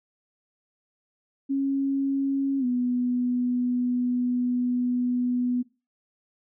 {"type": "tone with pitch glide", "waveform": "sine", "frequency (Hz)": [274, 246.9], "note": ["C#4", "B3"], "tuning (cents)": [-20, 0], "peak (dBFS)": -22, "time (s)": [1.49, 5.63], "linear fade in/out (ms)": 20, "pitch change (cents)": -180, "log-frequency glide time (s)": [2.59, 2.65], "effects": ["noise-tail reverb RT60 0.3 s tail -19 dB re dry"]}